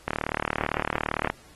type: click train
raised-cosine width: 0.5 ms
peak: -10 dBFS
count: 47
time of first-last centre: 0.08-1.3 s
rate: 37.7 Hz
effects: pink hiss -54 dBFS RMS until 1.55 s + AAC 32 kbps